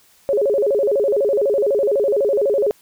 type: tone with vibrato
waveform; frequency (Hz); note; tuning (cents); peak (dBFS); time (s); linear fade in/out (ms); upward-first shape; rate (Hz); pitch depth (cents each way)
sine; 478.6; A#4; +46; -14; 0.29-2.71; 0; square; 12; 250
effects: white hiss -54 dBFS RMS until 2.81 s